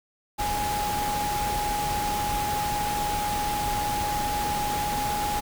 sine tone in noise, 830 Hz, G#5, 1 cent flat, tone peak -26 dBFS, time 0.38-5.41 s, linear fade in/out 20 ms, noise pink, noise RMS -31 dBFS, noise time 0.38-5.41 s, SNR +2 dB, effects none

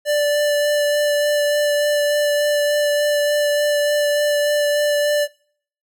square tone with vibrato, 587.3 Hz, D5, in tune, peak -16 dBFS, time 0.05-5.28 s, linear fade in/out 50 ms, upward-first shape sine, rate 3.4 Hz, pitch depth 10 cents each way, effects noise-tail reverb RT60 0.6 s tail -26 dB re dry

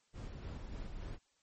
brown noise with tremolo, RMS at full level -43 dBFS, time 0.13-1.19 s, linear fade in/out 50 ms, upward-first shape square, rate 3.4 Hz, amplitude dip 30%, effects white hiss -75 dBFS RMS until 1.42 s + MP3 32 kbps

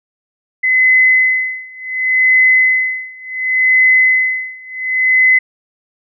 sine tone with tremolo, 2032 Hz, B6, 49 cents sharp, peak -6 dBFS, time 0.63-5.39 s, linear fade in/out 10 ms, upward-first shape sine, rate 0.69 Hz, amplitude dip 95%, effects none

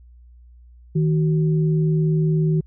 sine tone pair together, 157.37 / 374.3 Hz, D#3 / F#4, +20 / +20 cents, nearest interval octave + minor third, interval 1500 cents, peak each -16 / -26 dBFS, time 0.95-2.61 s, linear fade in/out 10 ms, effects added 60 Hz sine -44 dBFS peak until 2.66 s

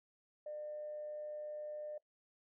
sine tone with amplitude modulation, 601 Hz, D5, 40 cents sharp, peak -40 dBFS, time 0.46-1.98 s, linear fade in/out 5 ms, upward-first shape sine, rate 128 Hz, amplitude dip 25%, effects noise-tail reverb RT60 0.1 s tail -21 dB re dry + tanh soft clip ceiling -36 dBFS

